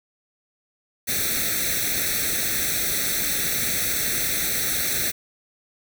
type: noise with comb filter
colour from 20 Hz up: white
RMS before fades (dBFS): -24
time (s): 1.07-5.12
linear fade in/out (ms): 20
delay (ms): 0.5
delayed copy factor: +0.9
effects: none